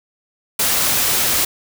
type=noise; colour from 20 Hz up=white; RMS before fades=-17 dBFS; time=0.59-1.45 s; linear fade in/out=5 ms; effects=none